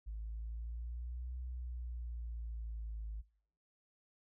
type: exponential two-way sweep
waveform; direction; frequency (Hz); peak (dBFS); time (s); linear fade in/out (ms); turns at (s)
sine; up then down; 53 to 62.8 to 53; -39; 0.06-3.22; 20; 1.38
effects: noise-tail reverb RT60 0.6 s tail -24 dB re dry + tanh soft clip ceiling -36 dBFS